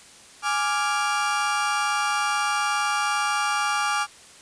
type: chord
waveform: 35% pulse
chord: D diminished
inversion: second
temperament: equal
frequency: 830.6 / 1174.7 / 1396.9 Hz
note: Ab5 / D6 / F6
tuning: 0 / 0 / 0 cents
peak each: -25 / -24 / -25 dBFS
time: 0.42-4.07 s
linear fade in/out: 50 ms
effects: white hiss -48 dBFS RMS until 4.41 s + resampled to 22050 Hz